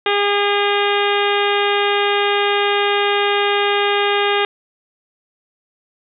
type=harmonic tone; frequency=406.6 Hz; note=G#4; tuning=37 cents flat; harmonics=1 / 2 / 3 / 4 / 5 / 6 / 7 / 8 / 9; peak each=-18 / -21 / -23 / -24 / -25 / -26 / -26 / -27 / -28 dBFS; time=0.06-4.45 s; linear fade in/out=2 ms; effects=none